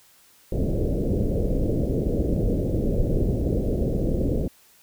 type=low-pass noise; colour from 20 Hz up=pink; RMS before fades=-23 dBFS; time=0.52-4.48 s; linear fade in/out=5 ms; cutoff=560 Hz; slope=48 dB/octave; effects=white hiss -56 dBFS RMS until 4.82 s